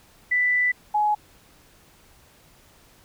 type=tone pair in turn; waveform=sine; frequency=1984 / 840.9 Hz; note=B6 / G#5; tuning=+7 / +21 cents; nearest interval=octave + minor third; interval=1486 cents; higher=first; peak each=-18 / -18 dBFS; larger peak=neither; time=0.31-0.72 / 0.94-1.15 s; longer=first; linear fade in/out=10 ms; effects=pink hiss -55 dBFS RMS until 3.04 s